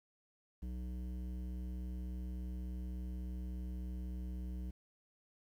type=tone with low-pass filter; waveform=square; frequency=61.74 Hz; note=B1; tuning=in tune; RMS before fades=-42 dBFS; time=0.62-4.71 s; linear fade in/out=10 ms; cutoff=260 Hz; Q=1.1; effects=11-bit